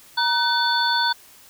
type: tone cluster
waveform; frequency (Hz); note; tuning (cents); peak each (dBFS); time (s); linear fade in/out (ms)
sine; 943 / 1508 / 3513 / 4427; A#5 / F#6 / A7 / C#8; +20 / +32 / -3 / -3; -22 / -23 / -25 / -24; 0.17-1.13; 10
effects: white hiss -49 dBFS RMS until 1.49 s